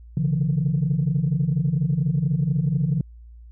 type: tone cluster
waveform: sine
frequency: 132.9 / 144.9 / 169.2 Hz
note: C3 / D3 / E3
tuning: +27 / -23 / +45 cents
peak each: -25 / -21 / -22 dBFS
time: 0.17-3.01 s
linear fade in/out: 2 ms
effects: tanh soft clip ceiling -13 dBFS + added 58 Hz sine -41 dBFS peak until 3.51 s